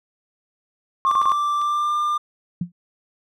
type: tone bursts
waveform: sine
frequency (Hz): 1078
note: C#6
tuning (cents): -49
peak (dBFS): -16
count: 3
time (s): 1.05-1.319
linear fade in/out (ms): 0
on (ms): 63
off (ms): 40
type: tone with pitch glide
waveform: triangle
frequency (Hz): 1174.7 to 1197.3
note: D6 to D6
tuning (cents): 0 to +33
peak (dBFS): -17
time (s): 1.06-2.18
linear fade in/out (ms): 10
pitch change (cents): +33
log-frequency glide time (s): 1.56-1.95
type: clicks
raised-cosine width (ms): 0.2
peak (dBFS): -24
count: 3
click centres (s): 1.229 / 1.297 / 1.616
type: tone with exponential decay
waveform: sine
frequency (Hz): 174.61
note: F3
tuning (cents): 0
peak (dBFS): -18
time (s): 2.61-2.72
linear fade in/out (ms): 5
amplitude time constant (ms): 22
effects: none